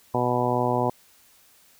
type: harmonic tone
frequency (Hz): 123.2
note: B2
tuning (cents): -4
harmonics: 1 / 2 / 3 / 4 / 5 / 6 / 7 / 8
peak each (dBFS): -29 / -29 / -29 / -29 / -29 / -29 / -29 / -29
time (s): 0.14-0.9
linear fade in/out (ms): 5
effects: white hiss -57 dBFS RMS until 1.79 s